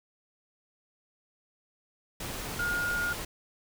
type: tone in noise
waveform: sine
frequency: 1426 Hz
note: F6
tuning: 36 cents sharp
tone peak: -28 dBFS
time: 2.59-3.13 s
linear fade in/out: 5 ms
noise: pink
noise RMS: -37 dBFS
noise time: 2.2-3.25 s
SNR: +6 dB
effects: none